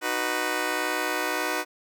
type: chord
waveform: 10% pulse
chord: B major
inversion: first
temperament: just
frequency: 308.7 / 370.4 / 493.9 Hz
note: D#4 / F#4 / B4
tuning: -14 / +2 / 0 cents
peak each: -22 dBFS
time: 0.01-1.65 s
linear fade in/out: 50 ms
effects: none